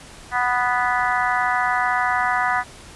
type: harmonic tone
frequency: 246.9 Hz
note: B3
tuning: in tune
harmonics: 3 / 4 / 5 / 6 / 7 / 8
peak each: -23 / -24 / -25 / -26 / -26 / -27 dBFS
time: 0.31-2.64 s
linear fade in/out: 50 ms
effects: pink hiss -42 dBFS RMS until 2.95 s + resampled to 24000 Hz